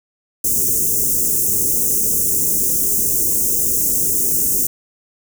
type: band-stop noise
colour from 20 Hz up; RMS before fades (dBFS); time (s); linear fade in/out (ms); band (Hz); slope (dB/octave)
white; -17; 0.44-4.67; 5; 480 to 6200; 48
effects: none